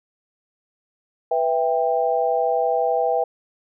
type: chord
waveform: sine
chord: E minor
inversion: second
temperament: just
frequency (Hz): 494.4 / 659.3 / 791.1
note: B4 / E5 / G5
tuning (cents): +2 / 0 / +16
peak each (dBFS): -22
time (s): 1.31-3.24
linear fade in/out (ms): 5
effects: none